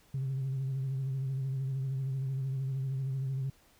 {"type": "tone with vibrato", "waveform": "sine", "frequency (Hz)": 133.7, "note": "C3", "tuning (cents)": 38, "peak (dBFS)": -29, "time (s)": [0.14, 3.5], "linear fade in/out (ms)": 5, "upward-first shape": "sine", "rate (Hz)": 13, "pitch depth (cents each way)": 44, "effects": ["tanh soft clip ceiling -28 dBFS", "pink hiss -64 dBFS RMS until 3.79 s"]}